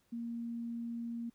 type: tone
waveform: sine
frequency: 233.7 Hz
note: A#3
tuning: 5 cents sharp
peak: -37 dBFS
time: 0.12-1.3 s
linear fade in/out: 10 ms
effects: pink hiss -74 dBFS RMS until 1.34 s